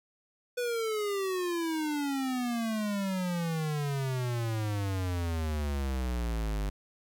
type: exponential sweep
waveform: square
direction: down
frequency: 495.5 to 49.27 Hz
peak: -30 dBFS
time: 0.57-6.7 s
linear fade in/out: 10 ms
effects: none